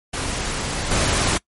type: noise with level steps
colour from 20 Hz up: pink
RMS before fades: -25 / -19 dBFS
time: 0.13-1.38 s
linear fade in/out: 10 ms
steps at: 0.91 s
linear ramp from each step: 5 ms
effects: noise-tail reverb RT60 0.1 s tail -23 dB re dry + MP3 48 kbps